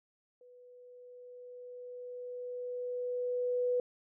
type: tone with level ramp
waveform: sine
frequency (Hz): 493.9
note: B4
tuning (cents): 0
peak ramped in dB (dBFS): -55 to -27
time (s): 0.41-3.8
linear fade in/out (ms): 2
effects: none